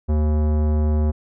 sine tone with tanh clipping, 76 Hz, D#2, 40 cents flat, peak -18 dBFS, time 0.08-1.12 s, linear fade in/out 20 ms, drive 18 dB, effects none

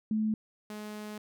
sine / sawtooth tone pair in turn, 216.6 / 211.2 Hz, A3 / G#3, -27 / +29 cents, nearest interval unison, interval 44 cents, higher first, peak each -26 / -35 dBFS, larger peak first, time 0.11-0.34 / 0.7-1.18 s, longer second, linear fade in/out 2 ms, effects none

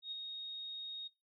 sine tone with ADSR envelope, 3735 Hz, A#7, 3 cents sharp, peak -38 dBFS, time 0.02-1.08 s, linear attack 96 ms, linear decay 18 ms, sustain -4 dB, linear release 11 ms, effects noise-tail reverb RT60 0.2 s tail -19 dB re dry

